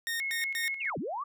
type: tone bursts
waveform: sawtooth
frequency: 1845 Hz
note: A#6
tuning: 18 cents flat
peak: -27 dBFS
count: 3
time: 0.07-0.68 s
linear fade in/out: 0 ms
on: 130 ms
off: 110 ms
type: tone with tremolo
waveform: sine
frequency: 2175 Hz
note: C#7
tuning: 33 cents flat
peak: -30 dBFS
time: 0.2-0.9 s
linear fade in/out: 2 ms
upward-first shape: square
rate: 4.6 Hz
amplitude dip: 55%
type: linear two-way sweep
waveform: sine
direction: down then up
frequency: 2896 to 127.9 to 1217 Hz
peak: -32 dBFS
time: 0.8-1.24 s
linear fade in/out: 10 ms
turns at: 0.98 s
effects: none